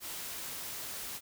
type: noise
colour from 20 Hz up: white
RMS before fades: -41 dBFS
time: 0-1.21 s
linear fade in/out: 50 ms
effects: none